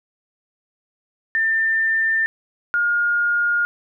sine tone pair in turn, 1793 / 1422.4 Hz, A6 / F6, +32 / +31 cents, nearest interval major third, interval 401 cents, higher first, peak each -16 dBFS, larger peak neither, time 1.35-2.26 / 2.74-3.65 s, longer neither, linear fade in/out 0 ms, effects none

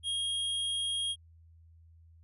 square tone, 3260 Hz, G#7, 33 cents flat, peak -31 dBFS, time 0.03-1.16 s, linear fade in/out 50 ms, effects added 82 Hz sine -55 dBFS peak until 2.23 s + resampled to 32000 Hz

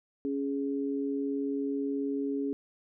sine tone pair together, 277.9 / 416.4 Hz, C#4 / G#4, +4 / +5 cents, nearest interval perfect fifth, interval 701 cents, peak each -30 / -34 dBFS, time 0.25-2.53 s, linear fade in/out 0 ms, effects none

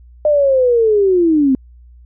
sine linear sweep, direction down, 609 to 255.2 Hz, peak -9 dBFS, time 0.25-1.55 s, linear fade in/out 2 ms, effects added 60 Hz sine -39 dBFS peak until 2.05 s

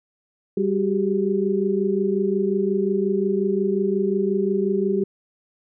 sine tone cluster, 196.7 / 376 / 401.6 Hz, G3 / F#4 / G4, +6 / +28 / +42 cents, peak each -23 dBFS, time 0.57-5.04 s, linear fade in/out 5 ms, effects none

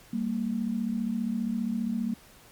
sine tone pair together, 196.9 / 231.9 Hz, G3 / A#3, +8 / -9 cents, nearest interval minor third, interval 283 cents, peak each -31 / -28 dBFS, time 0.13-2.14 s, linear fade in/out 5 ms, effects pink hiss -54 dBFS RMS until 2.51 s + MP3 96 kbps

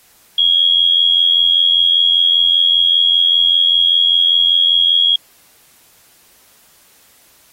sine tone with amplitude modulation, 3299 Hz, G#7, 12 cents flat, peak -6 dBFS, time 0.38-5.16 s, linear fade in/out 5 ms, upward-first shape sine, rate 85.1 Hz, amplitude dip 70%, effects white hiss -50 dBFS RMS until 7.52 s + AAC 48 kbps

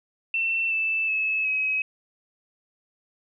sine tone with pitch steps, 2689 / 2641 / 2594 / 2548 Hz, E7 / E7 / E7 / D#7, +34 / +3 / -28 / +41 cents, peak -22 dBFS, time 0.34-1.82 s, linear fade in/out 2 ms, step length 370 ms, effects none

